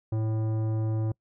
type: tone with tanh clipping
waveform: sine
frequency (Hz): 110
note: A2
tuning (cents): 0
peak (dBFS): -27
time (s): 0.12-1.12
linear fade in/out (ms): 5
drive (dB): 14
effects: noise-tail reverb RT60 0.1 s tail -26 dB re dry